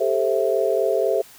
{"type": "chord", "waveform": "sine", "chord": "A minor seventh", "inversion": "third", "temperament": "just", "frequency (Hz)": [396, 440, 528, 660], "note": ["G4", "A4", "C5", "E5"], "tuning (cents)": [18, 0, 16, 2], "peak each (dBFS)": -23, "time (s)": [0, 1.22], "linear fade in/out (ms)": 10, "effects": ["white hiss -47 dBFS RMS until 1.38 s"]}